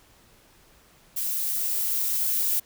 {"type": "noise with level ramp", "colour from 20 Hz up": "violet", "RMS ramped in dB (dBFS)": [-28, -24], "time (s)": [1.16, 2.6], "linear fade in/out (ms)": 10, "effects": ["pink hiss -57 dBFS RMS until 2.65 s"]}